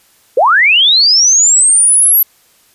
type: linear sweep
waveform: sine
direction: up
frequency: 440 to 11840 Hz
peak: -5 dBFS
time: 0.37-2.23 s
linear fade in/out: 5 ms
effects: white hiss -50 dBFS RMS until 2.74 s + resampled to 32000 Hz